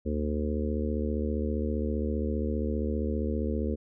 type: harmonic tone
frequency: 75.1 Hz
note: D2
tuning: 39 cents sharp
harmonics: 1 / 3 / 4 / 5 / 6 / 7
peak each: -30 / -32 / -37 / -37 / -36 / -39 dBFS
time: 0.05-3.76 s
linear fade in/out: 20 ms
effects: none